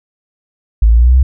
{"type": "linear sweep", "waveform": "sine", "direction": "up", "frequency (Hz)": [52.9, 66.6], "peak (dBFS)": -4, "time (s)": [0.82, 1.23], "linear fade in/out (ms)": 5, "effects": []}